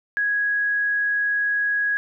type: tone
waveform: sine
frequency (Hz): 1661.2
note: G#6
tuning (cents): 0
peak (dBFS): -19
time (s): 0.17-1.97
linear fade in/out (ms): 0
effects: none

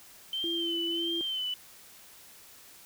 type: tone with vibrato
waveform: sine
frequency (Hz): 3084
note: G7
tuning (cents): -29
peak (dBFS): -30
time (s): 0.33-1.54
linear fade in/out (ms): 2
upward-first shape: sine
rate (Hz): 1.5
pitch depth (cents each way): 58
type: tone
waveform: sine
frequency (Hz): 336.2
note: E4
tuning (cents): +34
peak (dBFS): -33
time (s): 0.44-1.21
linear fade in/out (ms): 0
effects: white hiss -53 dBFS RMS until 2.85 s

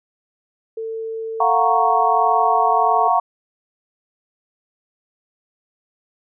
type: tone with pitch glide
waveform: sine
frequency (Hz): 447.6 to 443.7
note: A4 to A4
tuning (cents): +30 to +14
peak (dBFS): -24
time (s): 0.77-3.08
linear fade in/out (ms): 5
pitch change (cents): -16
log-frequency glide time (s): 1.74-1.81
type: chord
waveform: sine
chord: Gb major seventh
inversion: third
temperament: equal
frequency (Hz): 698.5 / 740 / 932.3 / 1108.7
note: F5 / Gb5 / Bb5 / Db6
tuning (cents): 0 / 0 / 0 / 0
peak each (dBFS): -19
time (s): 1.4-3.2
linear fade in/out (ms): 5
effects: none

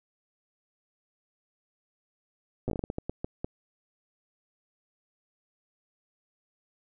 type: slowing click train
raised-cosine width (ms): 2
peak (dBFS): -18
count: 13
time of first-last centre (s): 2.68-3.445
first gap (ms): 8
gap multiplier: 1.34
effects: none

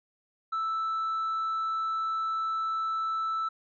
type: tone with tanh clipping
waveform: sine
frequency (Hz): 1318.5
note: E6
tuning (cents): 0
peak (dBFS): -28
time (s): 0.52-3.49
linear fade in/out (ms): 10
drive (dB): 1
effects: none

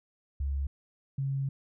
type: tone pair in turn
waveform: sine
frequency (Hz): 69.3 / 136.57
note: C#2 / C#3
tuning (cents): 0 / -25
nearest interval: octave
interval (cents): 1175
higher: second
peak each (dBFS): -28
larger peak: neither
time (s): 0.4-0.67 / 1.18-1.49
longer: second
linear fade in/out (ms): 5
effects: none

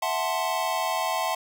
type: chord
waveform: square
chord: F# half-diminished seventh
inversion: third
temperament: equal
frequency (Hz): 659.3 / 740 / 880 / 1046.5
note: E5 / F#5 / A5 / C6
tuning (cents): 0 / 0 / 0 / 0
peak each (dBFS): -31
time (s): 0.02-1.35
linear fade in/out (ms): 5
effects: none

